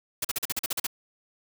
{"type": "noise bursts", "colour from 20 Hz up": "white", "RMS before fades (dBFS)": -28, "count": 10, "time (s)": [0.22, 0.868], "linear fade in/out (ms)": 5, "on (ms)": 27, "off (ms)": 42, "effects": []}